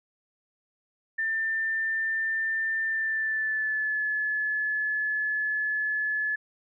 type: tone with pitch glide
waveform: sine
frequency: 1790 to 1717.1 Hz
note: A6 to A6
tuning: +29 to -43 cents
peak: -25 dBFS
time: 1.18-6.36 s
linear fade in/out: 10 ms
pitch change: -72 cents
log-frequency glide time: 2.86-4.02 s
effects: none